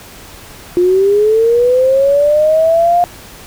sine linear sweep, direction up, 349.4 to 710 Hz, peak -7 dBFS, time 0.77-3.04 s, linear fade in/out 0 ms, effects pink hiss -35 dBFS RMS until 3.46 s

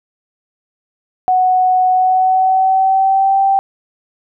sine tone with pitch glide, 740 to 780.8 Hz, F#5 to G5, 0 to -7 cents, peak -9 dBFS, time 1.28-3.59 s, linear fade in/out 0 ms, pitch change +93 cents, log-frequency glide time 1.91-3.39 s, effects none

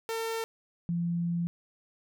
sawtooth / sine tone pair in turn, 452.1 / 171.31 Hz, A4 / F3, +47 / -33 cents, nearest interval octave + perfect fourth, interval 1680 cents, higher first, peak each -27 dBFS, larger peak neither, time 0.09-0.44 / 0.89-1.47 s, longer second, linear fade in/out 0 ms, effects none

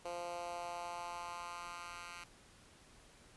10% pulse tone with high-pass filter sweep, 173.9 Hz, F3, 7 cents flat, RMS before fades -45 dBFS, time 0.05-2.24 s, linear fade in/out 5 ms, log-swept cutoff 510 to 1600 Hz, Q 2.2, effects pink hiss -62 dBFS RMS until 3.36 s + resampled to 24000 Hz

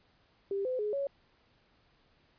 sine tone with pitch steps, 395.5 / 510 / 419.6 / 557 Hz, G4 / C5 / G#4 / C#5, +15 / -44 / +18 / +8 cents, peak -30 dBFS, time 0.51-1.07 s, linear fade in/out 2 ms, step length 140 ms, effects pink hiss -68 dBFS RMS until 2.38 s + resampled to 11025 Hz

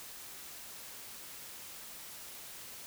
silence, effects white hiss -48 dBFS RMS until 2.86 s

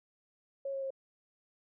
sine tone with pitch steps, 549 / 543 / 537.1 Hz, C#5 / C#5 / C5, -17 / -36 / +45 cents, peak -34 dBFS, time 0.65-0.905 s, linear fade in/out 5 ms, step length 85 ms, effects none

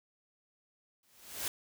white noise with exponential growth, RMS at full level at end -33 dBFS, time 1.03-1.48 s, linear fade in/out 2 ms, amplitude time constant 96 ms, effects none

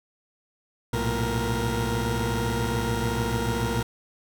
20% pulse tone cluster, 62.6 / 111.5 / 118.5 / 467.8 Hz, B1 / A2 / A#2 / A#4, +24 / +23 / +29 / +6 cents, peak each -25 dBFS, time 0.93-3.83 s, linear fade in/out 5 ms, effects none

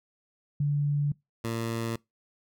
sine / 15% pulse tone pair in turn, 144.9 / 114.64 Hz, D3 / A#2, -23 / -28 cents, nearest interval major third, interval 405 cents, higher first, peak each -23 dBFS, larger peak neither, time 0.6-1.12 / 1.44-1.96 s, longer neither, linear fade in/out 5 ms, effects noise-tail reverb RT60 0.2 s tail -24 dB re dry

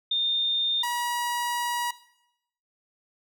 sine / sawtooth tone pair in turn, 3631 / 961.7 Hz, A#7 / B5, -46 / -46 cents, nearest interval octave + major seventh, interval 2300 cents, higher first, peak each -22 dBFS, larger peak neither, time 0.11-0.83 / 0.83-1.91 s, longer second, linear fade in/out 5 ms, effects noise-tail reverb RT60 0.8 s tail -17 dB re dry

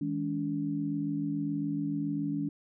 sine tone cluster, 160 / 207.1 / 285.4 Hz, D#3 / G#3 / D4, +49 / -5 / -49 cents, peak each -35 / -37 / -31 dBFS, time 0.01-2.49 s, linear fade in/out 5 ms, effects none

